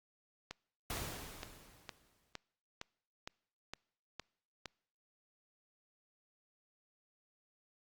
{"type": "click train", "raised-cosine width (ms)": 0.2, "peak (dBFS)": -25, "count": 10, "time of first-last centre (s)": [0.51, 4.657], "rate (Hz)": 2.17}
{"type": "noise with exponential decay", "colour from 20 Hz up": "pink", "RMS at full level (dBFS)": -39, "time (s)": [0.9, 2.33], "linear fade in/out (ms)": 1, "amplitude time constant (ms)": 310}
{"effects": ["noise-tail reverb RT60 0.7 s tail -26 dB re dry", "Opus 48 kbps"]}